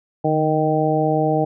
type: harmonic tone with a mistuned harmonic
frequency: 155.56 Hz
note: D#3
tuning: in tune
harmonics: 1 / 2 / 3 / 4 / 5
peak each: -22 / -22 / -22 / -22 / -22 dBFS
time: 0.24-1.45 s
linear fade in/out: 10 ms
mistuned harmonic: 1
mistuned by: -38 cents
effects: none